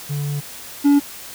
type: tone pair in turn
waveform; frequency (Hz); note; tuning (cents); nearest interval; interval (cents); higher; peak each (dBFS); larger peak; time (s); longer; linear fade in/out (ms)
triangle; 144.8 / 285.4; D3 / D4; -24 / -49; octave; 1175; second; -19 / -8; second; 0.09-0.41 / 0.84-1; first; 20
effects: white hiss -36 dBFS RMS until 1.34 s